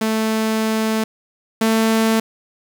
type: tone pair in turn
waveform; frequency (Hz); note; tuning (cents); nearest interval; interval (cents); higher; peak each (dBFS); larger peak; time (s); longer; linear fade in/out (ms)
sawtooth; 220 / 222.8; A3 / A3; 0 / +22; unison; 22; second; -13 / -10; second; 0.01-1.04 / 1.61-2.2; first; 5
effects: 7-bit